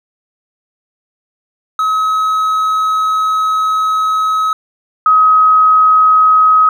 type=tone pair in turn; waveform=triangle / sine; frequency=1279 / 1268 Hz; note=D#6 / D#6; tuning=+47 / +32 cents; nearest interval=unison; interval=15 cents; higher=first; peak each=-9 / -5 dBFS; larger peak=second; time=1.79-4.53 / 5.06-6.69 s; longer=first; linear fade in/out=2 ms; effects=none